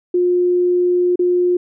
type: tone with dropouts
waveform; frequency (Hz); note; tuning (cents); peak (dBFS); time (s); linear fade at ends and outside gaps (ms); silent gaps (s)
sine; 356.6; F4; +36; -12; 0.14-1.57; 5; 1.158-1.192
effects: none